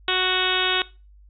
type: harmonic tone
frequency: 370 Hz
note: F#4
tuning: in tune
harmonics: 1 / 2 / 3 / 4 / 5 / 6 / 7 / 8 / 9 / 10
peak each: -28 / -31 / -29 / -27 / -32 / -32 / -29 / -28 / -27 / -27 dBFS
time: 0.08-0.82 s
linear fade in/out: 2 ms
effects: noise-tail reverb RT60 0.3 s tail -20 dB re dry + added 50 Hz sine -47 dBFS peak until 1.29 s